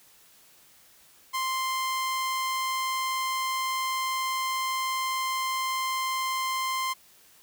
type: tone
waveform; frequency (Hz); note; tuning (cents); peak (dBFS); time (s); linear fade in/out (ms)
sawtooth; 1046.5; C6; 0; -23; 1.33-6.94; 20
effects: white hiss -57 dBFS RMS until 7.42 s